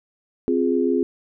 sine chord, F minor, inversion second, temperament equal, 261.6 / 349.2 / 415.3 Hz, C4 / F4 / Ab4, 0 / 0 / 0 cents, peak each -21 / -22 / -22 dBFS, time 0.48-1.03 s, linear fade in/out 0 ms, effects none

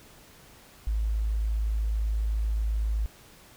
sine tone, 53.9 Hz, A1, 35 cents flat, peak -24 dBFS, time 0.87-3.06 s, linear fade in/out 0 ms, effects pink hiss -53 dBFS RMS until 3.56 s

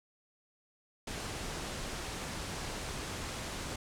pink low-pass noise, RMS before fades -40 dBFS, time 1.07-3.76 s, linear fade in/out 5 ms, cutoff 9500 Hz, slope 24 dB/octave, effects none

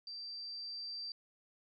sine tone with level ramp, 4686 Hz, D8, 5 cents flat, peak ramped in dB -43 to -40 dBFS, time 0.07-1.12 s, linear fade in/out 2 ms, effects none

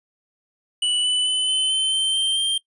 square tone with pitch steps, 2960 / 2989 / 3019 / 3048 / 3079 / 3109 / 3140 / 3171 Hz, F#7 / F#7 / F#7 / G7 / G7 / G7 / G7 / G7, 0 / +17 / +34 / -49 / -32 / -15 / +2 / +19 cents, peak -19 dBFS, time 0.82-2.58 s, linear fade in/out 5 ms, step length 220 ms, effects noise-tail reverb RT60 0.1 s tail -21 dB re dry + resampled to 24000 Hz

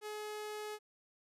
sawtooth tone, 423.3 Hz, G#4, 33 cents sharp, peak -37 dBFS, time 0.01-0.79 s, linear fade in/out 50 ms, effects resampled to 32000 Hz

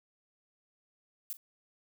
violet noise with echo, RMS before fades -38 dBFS, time 1.3-1.33 s, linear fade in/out 0 ms, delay 39 ms, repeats 1, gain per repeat -15 dB, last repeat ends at 1.369 s, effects none

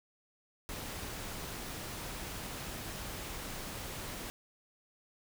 pink noise, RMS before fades -42 dBFS, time 0.69-4.3 s, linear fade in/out 0 ms, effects none

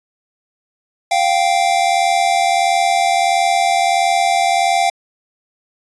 square tone pair together, 698.5 / 780 Hz, F5 / G5, 0 / -9 cents, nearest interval major second, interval 191 cents, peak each -16 dBFS, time 1.11-4.9 s, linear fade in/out 5 ms, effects resampled to 22050 Hz

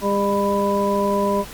harmonic tone with a mistuned harmonic, 201.2 Hz, G3, 45 cents sharp, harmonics 1 / 2 / 3 / 5, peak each -22 / -22 / -22 / -22 dBFS, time 0.01-1.45 s, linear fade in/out 50 ms, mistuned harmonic 5, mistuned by -24 cents, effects pink hiss -37 dBFS RMS until 1.53 s + MP3 96 kbps

